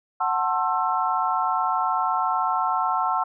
sine chord, F# half-diminished seventh, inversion none, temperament just, 740 / 888 / 1065.6 / 1332 Hz, F#5 / A5 / C6 / E6, 0 / +16 / +31 / +18 cents, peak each -26 dBFS, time 0.2-3.24 s, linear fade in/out 10 ms, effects none

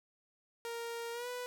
sawtooth tone with pitch glide, 466.2 to 493.9 Hz, A#4 to B4, 0 to 0 cents, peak -35 dBFS, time 0.65-1.46 s, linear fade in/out 0 ms, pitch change +100 cents, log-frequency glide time 1.12-1.28 s, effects none

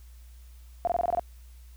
sine tone bursts, 697 Hz, F5, 4 cents flat, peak -22 dBFS, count 8, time 0.85-1.195 s, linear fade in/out 0 ms, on 23 ms, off 23 ms, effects added 60 Hz sine -46 dBFS peak until 1.76 s + white hiss -62 dBFS RMS until 1.76 s

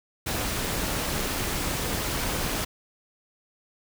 pink noise with amplitude modulation, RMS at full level -26 dBFS, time 0.26-2.65 s, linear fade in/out 10 ms, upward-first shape sine, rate 240 Hz, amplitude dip 55%, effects none

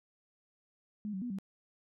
sine tone with pitch steps, 209.6 / 189.4 / 244.3 / 193.6 Hz, G#3 / F#3 / B3 / G3, +16 / +41 / -19 / -21 cents, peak -35 dBFS, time 1.05-1.386 s, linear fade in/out 0 ms, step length 84 ms, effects none

